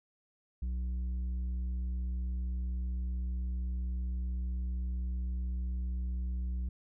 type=tone with tanh clipping; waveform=sine; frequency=61.74 Hz; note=B1; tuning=in tune; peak=-33 dBFS; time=0.62-6.69 s; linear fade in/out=5 ms; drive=6 dB; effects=none